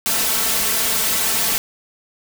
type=noise with comb filter; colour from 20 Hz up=white; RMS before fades=-19 dBFS; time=0.06-1.58 s; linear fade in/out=0 ms; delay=4.5 ms; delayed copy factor=+0.8; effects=none